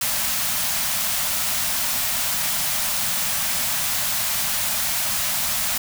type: band-stop noise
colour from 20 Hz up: white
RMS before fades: -23 dBFS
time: 0.01-5.78 s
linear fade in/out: 5 ms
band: 260 to 560 Hz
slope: 96 dB/octave
effects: none